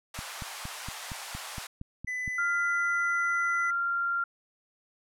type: high-pass noise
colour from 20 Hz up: pink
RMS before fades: -40 dBFS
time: 0.14-1.67 s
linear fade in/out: 5 ms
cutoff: 720 Hz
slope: 24 dB/octave
type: click train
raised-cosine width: 5 ms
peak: -26 dBFS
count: 10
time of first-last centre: 0.19-2.278 s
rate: 4.31 Hz
type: tone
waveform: triangle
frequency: 2002 Hz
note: B6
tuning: 23 cents sharp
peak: -29 dBFS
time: 2.07-3.71 s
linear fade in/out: 10 ms
type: tone with pitch glide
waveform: sine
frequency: 1400 to 1386.3 Hz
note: F6 to F6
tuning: +4 to -13 cents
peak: -26 dBFS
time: 2.38-4.24 s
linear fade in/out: 5 ms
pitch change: -17 cents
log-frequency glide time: 2.7-3.61 s
effects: low-pass 12000 Hz 12 dB/octave